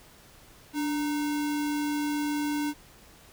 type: tone with sample-and-hold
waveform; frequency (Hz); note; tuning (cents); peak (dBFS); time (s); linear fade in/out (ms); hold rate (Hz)
sine; 293.3; D4; -2; -26; 0.73-2.74; 50; 1225
effects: pink hiss -54 dBFS RMS until 3.32 s